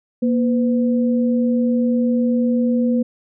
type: tone pair together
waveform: sine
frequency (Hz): 237 / 505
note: A#3 / B4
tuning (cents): +29 / +39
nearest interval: octave + minor second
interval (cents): 1310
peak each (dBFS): -15 / -23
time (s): 0.22-3.03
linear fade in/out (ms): 10
effects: none